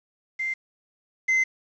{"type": "tone pair in turn", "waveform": ["sine", "triangle"], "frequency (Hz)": [2089, 2063], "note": ["C7", "C7"], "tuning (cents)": [-3, -25], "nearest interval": "unison", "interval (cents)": 22, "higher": "first", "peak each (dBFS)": [-25, -17], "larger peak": "second", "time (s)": [[0.39, 0.54], [1.28, 1.44]], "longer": "second", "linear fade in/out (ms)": 10, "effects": ["resampled to 16000 Hz", "8-bit"]}